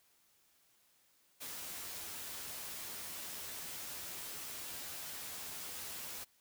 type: noise with comb filter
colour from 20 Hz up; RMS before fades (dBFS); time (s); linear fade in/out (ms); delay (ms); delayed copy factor
white; -45; 1.4-6.25; 20; 12; +0.5
effects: white hiss -71 dBFS RMS until 6.4 s